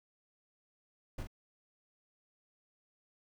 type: noise with echo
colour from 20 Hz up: brown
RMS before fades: -39 dBFS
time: 1.18-1.23 s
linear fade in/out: 5 ms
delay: 42 ms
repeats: 1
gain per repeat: -6 dB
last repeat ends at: 1.272 s
effects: none